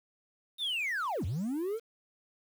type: linear two-way sweep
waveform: triangle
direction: down then up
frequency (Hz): 3729 to 75.3 to 472.4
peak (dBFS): -28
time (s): 0.58-1.8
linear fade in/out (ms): 50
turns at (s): 1.25
effects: tanh soft clip ceiling -25 dBFS + 9-bit